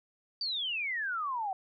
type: exponential sweep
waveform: sine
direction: down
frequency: 4699 to 740 Hz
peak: -31 dBFS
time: 0.41-1.53 s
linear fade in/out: 2 ms
effects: none